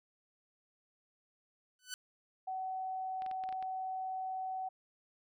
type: tone with exponential growth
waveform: 10% pulse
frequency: 1497 Hz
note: F#6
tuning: 20 cents sharp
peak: -28 dBFS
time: 1.79-1.94 s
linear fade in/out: 1 ms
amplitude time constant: 31 ms
type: tone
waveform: sine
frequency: 754 Hz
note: F#5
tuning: 32 cents sharp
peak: -36 dBFS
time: 2.47-4.69 s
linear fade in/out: 10 ms
type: clicks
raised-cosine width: 0.3 ms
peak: -34 dBFS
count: 7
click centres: 3.221 / 3.263 / 3.313 / 3.438 / 3.49 / 3.526 / 3.626 s
effects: none